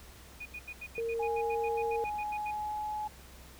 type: tone bursts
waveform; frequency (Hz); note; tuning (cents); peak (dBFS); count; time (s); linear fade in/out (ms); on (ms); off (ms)
sine; 2465; D#7; -17; -39; 16; 0.4-2.512; 10; 57; 80
type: tone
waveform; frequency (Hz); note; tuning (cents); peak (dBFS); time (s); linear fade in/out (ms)
sine; 460; A#4; -23; -31; 0.98-2.04; 0
type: tone with pitch glide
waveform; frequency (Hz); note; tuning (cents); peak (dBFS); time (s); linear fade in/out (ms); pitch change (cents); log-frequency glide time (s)
sine; 830.6 to 847.6; G#5 to G#5; 0 to +35; -33; 1.19-3.08; 10; +35; 1.59-2.9
effects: added 64 Hz sine -54 dBFS peak until 3.59 s + pink hiss -54 dBFS RMS until 3.59 s